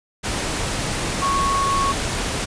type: tone in noise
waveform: sine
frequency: 1104 Hz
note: C#6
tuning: 7 cents flat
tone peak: -18 dBFS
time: 1.21-1.93 s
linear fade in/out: 20 ms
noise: pink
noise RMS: -24 dBFS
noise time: 0.23-2.46 s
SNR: +3 dB
effects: resampled to 22050 Hz